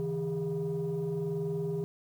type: tone cluster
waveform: sine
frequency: 141.2 / 162.4 / 405.1 Hz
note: C#3 / E3 / G#4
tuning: +32 / -26 / -43 cents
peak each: -38 / -32 / -31 dBFS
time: 0-1.84 s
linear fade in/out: 0 ms
effects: tanh soft clip ceiling -26 dBFS + 10-bit